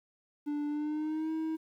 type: tone with pitch glide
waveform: triangle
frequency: 293.7 to 318.4 Hz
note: D4 to D#4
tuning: 0 to +40 cents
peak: -29 dBFS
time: 0.46-1.57 s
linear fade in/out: 20 ms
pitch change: +140 cents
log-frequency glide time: 0.67-1.31 s
effects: 11-bit